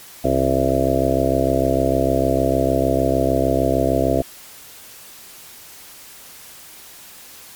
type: harmonic tone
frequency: 66.6 Hz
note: C2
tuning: 31 cents sharp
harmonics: 1 / 2 / 4 / 5 / 6 / 7 / 8 / 9 / 10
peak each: -25 / -25 / -22 / -24 / -25 / -26 / -24 / -24 / -21 dBFS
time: 0.24-4.22 s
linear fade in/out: 5 ms
effects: white hiss -41 dBFS RMS until 7.55 s + MP3 96 kbps